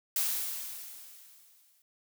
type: noise with exponential decay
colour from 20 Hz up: blue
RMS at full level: -28 dBFS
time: 0.16-1.82 s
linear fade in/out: 2 ms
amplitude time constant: 360 ms
effects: none